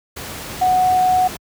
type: tone in noise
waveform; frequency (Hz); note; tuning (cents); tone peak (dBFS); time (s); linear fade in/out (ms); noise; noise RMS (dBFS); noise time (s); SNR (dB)
sine; 738; F#5; -5; -12; 0.61-1.28; 10; pink; -30; 0.16-1.37; +15
effects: high-pass 60 Hz 12 dB/octave